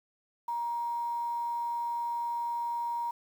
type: tone with quantisation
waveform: sine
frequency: 944 Hz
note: A#5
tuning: 22 cents sharp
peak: -30 dBFS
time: 0.48-3.11 s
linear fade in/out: 5 ms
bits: 9
effects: none